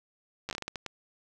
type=slowing click train; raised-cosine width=0.2 ms; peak=-18 dBFS; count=10; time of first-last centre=0.49-0.863 s; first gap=9 ms; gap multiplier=1.36; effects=none